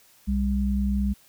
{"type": "tone pair together", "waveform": "sine", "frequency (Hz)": [63.2, 200.6], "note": ["B1", "G3"], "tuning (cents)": [41, 40], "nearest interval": "octave + minor sixth", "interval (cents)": 1999, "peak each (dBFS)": -24, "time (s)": [0.27, 1.14], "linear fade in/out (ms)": 20, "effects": ["white hiss -57 dBFS RMS until 1.28 s"]}